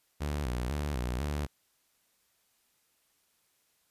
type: tone with vibrato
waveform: sawtooth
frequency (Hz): 67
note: C2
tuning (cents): +42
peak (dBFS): -27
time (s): 0.2-1.47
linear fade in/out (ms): 20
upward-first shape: square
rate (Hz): 2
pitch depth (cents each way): 160
effects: white hiss -72 dBFS RMS until 3.9 s + resampled to 32000 Hz